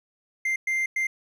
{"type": "tone bursts at uneven times", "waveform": "triangle", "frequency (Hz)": 2093, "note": "C7", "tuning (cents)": 0, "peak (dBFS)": -21, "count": 3, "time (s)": [[0.45, 0.56], [0.67, 0.86], [0.96, 1.07]], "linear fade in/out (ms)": 5, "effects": []}